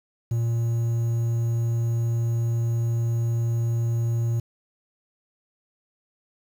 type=tone; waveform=triangle; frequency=116.4 Hz; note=A#2; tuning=2 cents flat; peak=-19 dBFS; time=0.31-4.4 s; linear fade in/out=5 ms; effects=8-bit